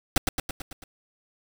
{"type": "noise with echo", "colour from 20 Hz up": "pink", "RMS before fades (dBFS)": -20, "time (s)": [0.16, 0.18], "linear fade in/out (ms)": 2, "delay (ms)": 110, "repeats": 6, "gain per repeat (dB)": -4, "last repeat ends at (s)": 0.84, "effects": []}